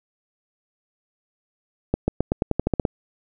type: accelerating click train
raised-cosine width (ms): 2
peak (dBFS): -6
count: 11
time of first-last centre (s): 1.94-2.852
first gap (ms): 140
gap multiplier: 0.9
effects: none